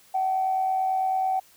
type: tone with amplitude modulation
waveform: sine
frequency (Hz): 759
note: F#5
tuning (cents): +44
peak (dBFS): -19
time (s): 0.14-1.4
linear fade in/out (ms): 10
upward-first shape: sine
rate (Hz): 89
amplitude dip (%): 45
effects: tanh soft clip ceiling -15 dBFS + white hiss -56 dBFS RMS until 1.56 s